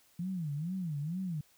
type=tone with vibrato; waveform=sine; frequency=164.81 Hz; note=E3; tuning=in tune; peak=-33 dBFS; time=0.19-1.41 s; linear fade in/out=5 ms; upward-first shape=sine; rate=2.2 Hz; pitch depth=250 cents each way; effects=white hiss -66 dBFS RMS until 1.57 s